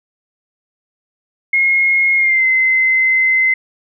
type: tone with pitch glide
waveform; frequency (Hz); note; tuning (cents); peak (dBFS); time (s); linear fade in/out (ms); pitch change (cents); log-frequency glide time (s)
sine; 2154 to 2059; C7 to C7; +50 to -28; -10; 1.53-3.54; 5; -78; 2.16-2.46
effects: none